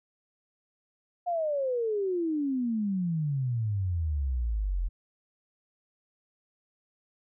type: exponential sweep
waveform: sine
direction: down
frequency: 721 to 41.2 Hz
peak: -26 dBFS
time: 1.26-4.89 s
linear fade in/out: 20 ms
effects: none